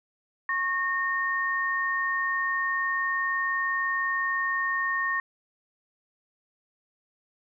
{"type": "tone pair together", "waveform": "sine", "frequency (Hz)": [1094, 1839.9], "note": ["C#6", "A#6"], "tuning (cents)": [-23, -23], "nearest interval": "major sixth", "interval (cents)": 900, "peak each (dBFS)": [-29, -26], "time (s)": [0.49, 5.2], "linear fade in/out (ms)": 2, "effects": []}